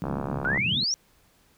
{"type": "band-pass noise", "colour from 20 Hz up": "white", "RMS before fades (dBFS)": -33, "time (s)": [0.02, 0.84], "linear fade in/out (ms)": 0, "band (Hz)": [110, 200], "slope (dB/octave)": 24}
{"type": "click train", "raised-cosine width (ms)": 1, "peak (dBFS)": -17, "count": 38, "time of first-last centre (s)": [0.04, 0.575], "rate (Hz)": 69.2}
{"type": "exponential sweep", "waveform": "sine", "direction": "up", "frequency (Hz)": [1400, 5880], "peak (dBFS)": -23, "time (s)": [0.45, 0.94], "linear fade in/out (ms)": 0}
{"effects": ["pink hiss -62 dBFS RMS until 1.57 s"]}